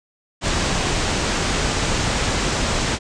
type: low-pass noise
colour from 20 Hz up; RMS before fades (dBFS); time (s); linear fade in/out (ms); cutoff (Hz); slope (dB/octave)
pink; -21; 0.41-2.99; 50; 8300; 48
effects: resampled to 22050 Hz